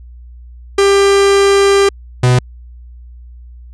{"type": "tone pair in turn", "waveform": "45% pulse", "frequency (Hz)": [396.8, 124.98], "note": ["G4", "B2"], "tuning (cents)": [21, 21], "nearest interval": "octave + minor sixth", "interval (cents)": 2000, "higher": "first", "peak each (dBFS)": -7, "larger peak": "neither", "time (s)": [[0.78, 1.89], [2.23, 2.39]], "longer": "first", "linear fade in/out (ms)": 5, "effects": ["added 60 Hz sine -32 dBFS peak until 3.73 s", "resampled to 22050 Hz"]}